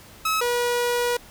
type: tone pair in turn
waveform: sawtooth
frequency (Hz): 1288 / 483.3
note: E6 / B4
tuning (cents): -41 / -38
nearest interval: octave + perfect fourth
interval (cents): 1697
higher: first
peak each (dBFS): -17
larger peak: neither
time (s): 0.25-0.41 / 0.41-1.17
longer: second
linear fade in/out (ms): 5
effects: pink hiss -47 dBFS RMS until 1.3 s